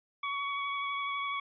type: tone with vibrato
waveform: 25% pulse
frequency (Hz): 1125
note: C#6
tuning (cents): +25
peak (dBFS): -28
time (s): 0.23-1.4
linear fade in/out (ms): 5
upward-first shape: sine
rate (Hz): 12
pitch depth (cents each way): 14
effects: resampled to 11025 Hz